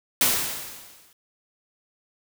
white noise with exponential decay, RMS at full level -18 dBFS, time 0.21-1.13 s, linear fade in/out 2 ms, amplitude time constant 200 ms, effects none

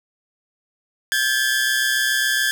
sawtooth tone pair together, 1589.9 / 1717 Hz, G6 / A6, +24 / -43 cents, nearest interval minor second, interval 133 cents, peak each -17 dBFS, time 1.12-2.51 s, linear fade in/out 0 ms, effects 8-bit

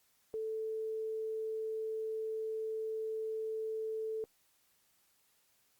sine tone, 440 Hz, A4, in tune, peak -35 dBFS, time 0.34-4.24 s, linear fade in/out 0 ms, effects white hiss -72 dBFS RMS until 5.79 s + Opus 48 kbps

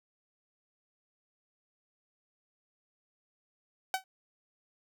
sawtooth tone with exponential decay, 759 Hz, F#5, 44 cents sharp, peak -21 dBFS, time 3.94-4.04 s, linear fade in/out 1 ms, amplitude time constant 20 ms, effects none

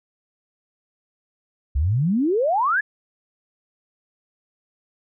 sine exponential sweep, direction up, 62.9 to 1760 Hz, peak -17 dBFS, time 1.75-2.81 s, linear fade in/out 10 ms, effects none

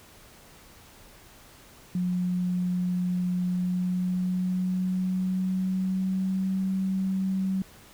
sine tone with pitch glide, 180 to 190.26 Hz, F#3 to F#3, -47 to +49 cents, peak -24 dBFS, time 1.95-7.62 s, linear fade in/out 2 ms, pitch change +96 cents, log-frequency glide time 3.45-6.59 s, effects pink hiss -52 dBFS RMS until 7.93 s

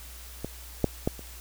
clicks, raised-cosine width 2 ms, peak -18 / -8 / -11 / -29 dBFS, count 4, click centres 0.446 / 0.843 / 1.075 / 1.193 s, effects added 60 Hz sine -44 dBFS peak until 1.4 s + white hiss -47 dBFS RMS until 1.4 s

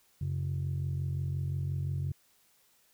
sine tone pair together, 91.8 / 137.54 Hz, F#2 / C#3, -13 / -13 cents, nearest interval perfect fifth, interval 700 cents, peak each -32 / -31 dBFS, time 0.21-2.12 s, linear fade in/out 5 ms, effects tanh soft clip ceiling -26 dBFS + white hiss -67 dBFS RMS until 2.93 s

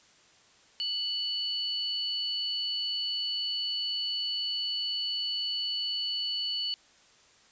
sine tone pair together, 2965 / 4442 Hz, F#7 / C#8, +3 / +3 cents, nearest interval perfect fifth, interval 700 cents, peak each -32 / -32 dBFS, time 0.8-6.74 s, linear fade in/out 0 ms, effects white hiss -60 dBFS RMS until 7.51 s + resampled to 16000 Hz

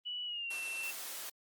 sine tone with pitch glide, 2949 to 2689 Hz, F#7 to E7, -6 to +34 cents, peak -37 dBFS, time 0.05-0.92 s, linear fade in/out 20 ms, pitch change -160 cents, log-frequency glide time 0.25-0.56 s
white noise, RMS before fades -43 dBFS, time 0.5-1.3 s, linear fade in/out 10 ms
effects high-pass 400 Hz 12 dB/octave + Opus 32 kbps

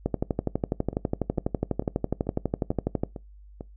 two click trains, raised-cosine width 2 ms, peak -11 / -22 dBFS, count 37 / 7, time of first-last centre 0.06-3.035 / 0.93-3.609 s, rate 12.1 / 2.24 Hz, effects noise-tail reverb RT60 0.2 s tail -22 dB re dry + added 50 Hz sine -46 dBFS peak until 3.76 s

